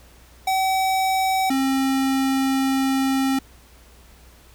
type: tone pair in turn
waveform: square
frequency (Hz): 762 / 267.7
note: G5 / C4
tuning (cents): -49 / +40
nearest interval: octave + tritone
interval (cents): 1811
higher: first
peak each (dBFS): -19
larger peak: neither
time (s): 0.47-1.5 / 1.5-3.39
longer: second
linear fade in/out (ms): 5
effects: added 60 Hz sine -49 dBFS peak until 4.54 s + pink hiss -52 dBFS RMS until 4.54 s